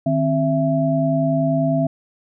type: tone cluster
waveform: sine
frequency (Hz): 153.7 / 263.9 / 665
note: D#3 / C4 / E5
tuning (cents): -21 / +15 / +15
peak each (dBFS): -20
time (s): 0.06-1.87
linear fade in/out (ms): 5
effects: none